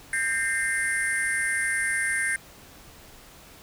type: tone cluster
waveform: sine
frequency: 1587 / 1823 / 2090 / 8610 / 9810 Hz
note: G6 / A#6 / C7 / C9 / D#9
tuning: +21 / -39 / -2 / +49 / -26 cents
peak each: -27 / -27 / -28 / -34 / -34 dBFS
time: 0.13-2.36 s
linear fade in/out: 2 ms
effects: tanh soft clip ceiling -17 dBFS + pink hiss -49 dBFS RMS until 3.62 s